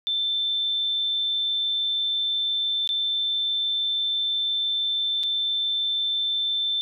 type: tone with dropouts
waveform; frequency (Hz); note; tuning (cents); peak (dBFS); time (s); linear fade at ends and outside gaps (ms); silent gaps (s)
sine; 3547; A7; +13; -22; 0.07-6.81; 0; 2.875-2.891 / 5.232-5.236
effects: none